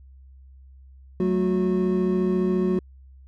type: tone cluster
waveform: triangle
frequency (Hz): 186.4 / 220.8 / 364.6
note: F#3 / A3 / F#4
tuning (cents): +13 / +6 / -25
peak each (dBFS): -21 / -26 / -21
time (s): 1.2-2.79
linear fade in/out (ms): 2
effects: added 66 Hz sine -45 dBFS peak until 3.27 s